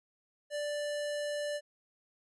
square tone, 587.3 Hz, D5, in tune, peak -34 dBFS, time 0.5-1.61 s, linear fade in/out 50 ms, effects resampled to 24000 Hz

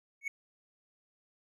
triangle tone with exponential growth, 2217 Hz, C#7, in tune, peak -27 dBFS, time 0.21-0.28 s, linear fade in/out 5 ms, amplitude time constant 15 ms, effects none

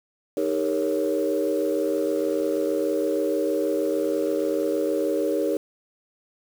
sine chord, Eb dominant seventh, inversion none, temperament equal with one note detuned, 311.1 / 399.8 / 466.2 / 554.4 Hz, Eb4 / G4 / Bb4 / Db5, 0 / +34 / 0 / 0 cents, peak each -26 dBFS, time 0.37-5.57 s, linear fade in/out 2 ms, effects tanh soft clip ceiling -14 dBFS + 7-bit

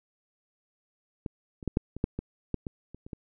clicks, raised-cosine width 3 ms, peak -20 / -29 / -15 / -10 / -24 / -12 / -19 / -15 / -21 / -30 / -30 / -24 dBFS, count 12, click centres 1.262 / 1.628 / 1.677 / 1.771 / 1.966 / 2.041 / 2.19 / 2.543 / 2.668 / 2.946 / 3.065 / 3.132 s, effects none

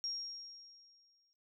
sine tone with exponential decay, 5580 Hz, F8, 2 cents flat, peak -35 dBFS, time 0.04-1.33 s, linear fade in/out 0 ms, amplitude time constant 280 ms, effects noise-tail reverb RT60 0.2 s tail -20 dB re dry

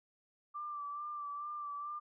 sine tone with vibrato, 1175 Hz, D6, 1 cent sharp, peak -39 dBFS, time 0.54-2 s, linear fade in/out 20 ms, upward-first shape sine, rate 2.3 Hz, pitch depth 33 cents each way, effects none

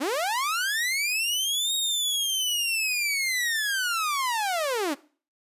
sawtooth linear two-way sweep, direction up then down, 240 to 3772 to 260.9 Hz, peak -21 dBFS, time 0-4.95 s, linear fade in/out 20 ms, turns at 1.75 s, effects noise-tail reverb RT60 0.4 s tail -19 dB re dry + resampled to 32000 Hz

